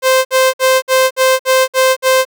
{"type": "tone bursts", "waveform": "sawtooth", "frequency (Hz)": 521, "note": "C5", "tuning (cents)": -7, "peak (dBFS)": -4, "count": 8, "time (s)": [0.02, 2.252], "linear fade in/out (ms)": 50, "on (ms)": 230, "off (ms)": 56, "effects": []}